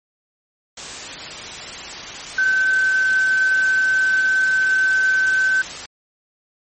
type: tone in noise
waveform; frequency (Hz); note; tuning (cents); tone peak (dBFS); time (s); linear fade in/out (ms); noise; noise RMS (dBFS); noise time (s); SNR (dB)
sine; 1534; G6; -38; -14; 2.38-5.62; 5; white; -31; 0.77-5.86; +14
effects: MP3 32 kbps